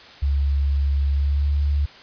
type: tone with pitch glide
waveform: sine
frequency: 70 to 71.93 Hz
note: C#2 to D2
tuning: +18 to -35 cents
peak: -17 dBFS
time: 0.22-1.86 s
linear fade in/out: 10 ms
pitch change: +47 cents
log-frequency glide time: 1.11-1.5 s
effects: white hiss -44 dBFS RMS until 2.02 s + resampled to 11025 Hz